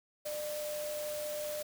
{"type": "tone in noise", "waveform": "sine", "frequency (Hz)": 599, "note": "D5", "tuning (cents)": 34, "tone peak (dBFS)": -36, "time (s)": [0.25, 1.63], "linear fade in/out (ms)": 10, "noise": "white", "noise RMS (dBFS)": -44, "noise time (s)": [0.25, 1.63], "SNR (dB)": 5, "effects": []}